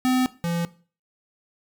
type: tone pair in turn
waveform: square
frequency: 255.4 / 170.46 Hz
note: C4 / F3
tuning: -42 / -42 cents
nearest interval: perfect fifth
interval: 700 cents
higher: first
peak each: -19 / -24 dBFS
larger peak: first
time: 0.05-0.26 / 0.44-0.65 s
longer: neither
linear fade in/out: 0 ms
effects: noise-tail reverb RT60 0.4 s tail -18 dB re dry